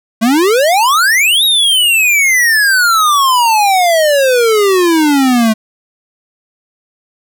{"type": "exponential two-way sweep", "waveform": "square", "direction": "up then down", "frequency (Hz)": [214.6, 3840, 214.6], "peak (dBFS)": -8, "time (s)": [0.21, 5.54], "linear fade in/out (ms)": 20, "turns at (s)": 1.44, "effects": []}